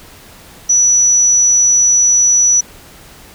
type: tone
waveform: sine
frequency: 5910 Hz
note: F#8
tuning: 3 cents flat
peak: -7 dBFS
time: 0.69-2.61 s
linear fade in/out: 10 ms
effects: pink hiss -39 dBFS RMS until 3.34 s